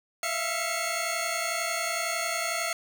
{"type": "tone cluster", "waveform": "15% pulse", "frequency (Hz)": [656, 687, 2184], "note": ["E5", "F5", "C#7"], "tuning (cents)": [-9, -29, -26], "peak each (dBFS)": -26, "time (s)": [0.23, 2.73], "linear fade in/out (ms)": 2, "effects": []}